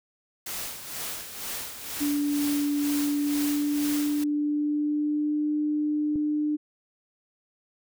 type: noise with tremolo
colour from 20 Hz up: white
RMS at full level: -33 dBFS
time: 0.46-4.24 s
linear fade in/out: 5 ms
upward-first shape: sine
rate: 2.1 Hz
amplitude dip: 60%
type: tone with pitch glide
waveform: sine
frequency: 290 to 299.9 Hz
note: D4 to D4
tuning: -22 to +36 cents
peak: -23 dBFS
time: 2-6.57 s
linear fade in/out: 20 ms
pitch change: +58 cents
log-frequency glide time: 3.15-5.51 s
type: click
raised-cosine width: 3 ms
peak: -24 dBFS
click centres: 6.158 s
effects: none